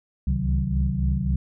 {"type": "tone cluster", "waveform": "sine", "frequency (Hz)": [65.8, 69.5, 133.1, 155.3, 187.3], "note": ["C2", "C#2", "C3", "D#3", "F#3"], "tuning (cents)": [10, 5, 30, -3, 21], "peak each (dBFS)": [-25, -25, -27, -31, -27], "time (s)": [0.27, 1.36], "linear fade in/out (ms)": 5, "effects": ["tanh soft clip ceiling -9 dBFS"]}